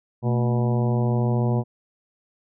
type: harmonic tone with a mistuned harmonic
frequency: 121.7 Hz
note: B2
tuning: 25 cents flat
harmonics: 1 / 2 / 3 / 4 / 5 / 6 / 7 / 8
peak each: -20 / -26 / -30 / -32 / -34 / -36 / -37 / -38 dBFS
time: 0.22-1.64 s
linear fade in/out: 50 ms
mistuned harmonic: 2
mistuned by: -110 cents
effects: none